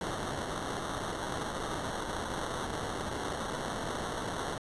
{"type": "noise with sample-and-hold", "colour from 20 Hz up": "white", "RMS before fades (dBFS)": -36, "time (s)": [0.01, 4.58], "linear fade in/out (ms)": 2, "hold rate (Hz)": 2450, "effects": ["resampled to 24000 Hz"]}